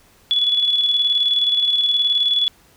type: tone with tremolo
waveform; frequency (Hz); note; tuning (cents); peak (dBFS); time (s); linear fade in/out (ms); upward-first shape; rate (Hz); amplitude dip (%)
sine; 3412; G#7; +46; -13; 0.31-2.48; 0; square; 19; 40
effects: pink hiss -53 dBFS RMS until 2.76 s